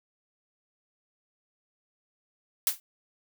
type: noise with exponential decay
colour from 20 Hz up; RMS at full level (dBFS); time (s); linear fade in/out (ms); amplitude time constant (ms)
blue; -20; 2.67-2.8; 1; 27
effects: none